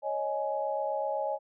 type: chord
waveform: sine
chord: C# suspended second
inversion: none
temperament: equal with one note detuned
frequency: 554.4 / 622.3 / 837.4 Hz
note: C#5 / D#5 / G#5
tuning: 0 / 0 / +14 cents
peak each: -33 dBFS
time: 0.02-1.39 s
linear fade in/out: 50 ms
effects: none